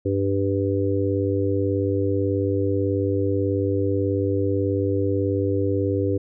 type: harmonic tone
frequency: 98.3 Hz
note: G2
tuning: 5 cents sharp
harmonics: 1 / 3 / 4 / 5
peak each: -24 / -25 / -25 / -26 dBFS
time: 0.05-6.18 s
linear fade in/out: 10 ms
effects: none